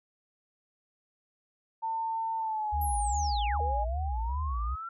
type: tone with pitch glide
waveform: sine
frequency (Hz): 899 to 824.4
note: A5 to G#5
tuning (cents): +37 to -13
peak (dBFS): -29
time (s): 1.82-3.85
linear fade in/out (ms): 20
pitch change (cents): -150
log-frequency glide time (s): 2.38-2.82
type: tone with vibrato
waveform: sine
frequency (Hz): 65.41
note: C2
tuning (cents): 0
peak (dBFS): -29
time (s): 2.72-4.76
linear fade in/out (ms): 20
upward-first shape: sine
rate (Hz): 2.5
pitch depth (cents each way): 270
type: linear two-way sweep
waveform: sine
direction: down then up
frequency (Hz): 11840 to 461.6 to 1372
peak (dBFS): -36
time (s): 2.81-4.89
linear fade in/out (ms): 5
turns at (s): 3.61
effects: none